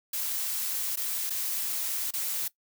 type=noise with dropouts; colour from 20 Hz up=blue; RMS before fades=-31 dBFS; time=0.13-2.48 s; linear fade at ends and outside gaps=5 ms; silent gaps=0.958-0.971 / 1.297-1.304 / 2.108-2.136 s; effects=noise-tail reverb RT60 0.1 s tail -19 dB re dry